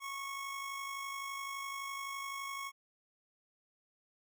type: tone with amplitude modulation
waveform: 25% pulse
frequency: 1100 Hz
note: C#6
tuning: 14 cents flat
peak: -34 dBFS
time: 0-2.72 s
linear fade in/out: 50 ms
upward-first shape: sine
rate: 51.8 Hz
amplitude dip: 40%
effects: none